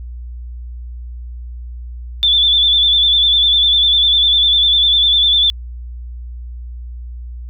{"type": "tone with vibrato", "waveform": "sine", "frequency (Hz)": 3500, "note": "A7", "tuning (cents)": -10, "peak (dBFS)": -9, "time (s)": [2.23, 5.5], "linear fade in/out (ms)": 0, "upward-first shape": "square", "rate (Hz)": 10, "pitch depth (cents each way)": 32, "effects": ["added 60 Hz sine -26 dBFS peak until 7.49 s"]}